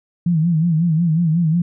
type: tone with vibrato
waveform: sine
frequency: 164.81 Hz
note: E3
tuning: in tune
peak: -13 dBFS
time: 0.26-1.62 s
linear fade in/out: 5 ms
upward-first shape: sine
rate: 5.5 Hz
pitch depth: 110 cents each way
effects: none